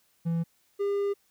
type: tone pair in turn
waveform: triangle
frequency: 166.9 / 402.3 Hz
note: E3 / G4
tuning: +22 / +45 cents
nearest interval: octave + minor third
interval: 1523 cents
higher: second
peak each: -23 dBFS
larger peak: neither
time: 0.25-0.44 / 0.79-1.14 s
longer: second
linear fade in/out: 20 ms
effects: white hiss -68 dBFS RMS until 1.3 s